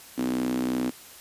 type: tone with high-pass filter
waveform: sawtooth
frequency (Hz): 62.9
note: B1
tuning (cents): +32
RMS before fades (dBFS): -27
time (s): 0.17-0.91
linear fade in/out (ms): 20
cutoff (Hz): 270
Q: 8.8
effects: white hiss -47 dBFS RMS until 1.2 s + resampled to 32000 Hz